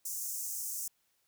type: high-pass noise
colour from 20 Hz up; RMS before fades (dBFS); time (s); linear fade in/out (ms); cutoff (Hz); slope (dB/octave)
pink; -38; 0.05-0.88; 5; 6000; 48
effects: white hiss -75 dBFS RMS until 1.27 s